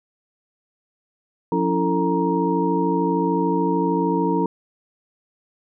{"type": "tone cluster", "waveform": "sine", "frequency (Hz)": [178.3, 279.5, 332.9, 447.3, 939], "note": ["F3", "C#4", "E4", "A4", "A#5"], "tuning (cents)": [36, 14, 17, 28, 12], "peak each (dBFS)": -24, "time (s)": [1.52, 4.46], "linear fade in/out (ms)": 2, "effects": []}